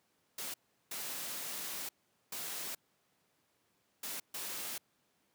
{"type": "noise bursts at uneven times", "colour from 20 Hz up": "white", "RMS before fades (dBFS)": -41, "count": 5, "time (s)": [[0.38, 0.54], [0.91, 1.89], [2.32, 2.75], [4.03, 4.2], [4.34, 4.78]], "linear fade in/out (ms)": 5, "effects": ["pink hiss -75 dBFS RMS until 5.34 s", "high-pass 150 Hz 12 dB/octave"]}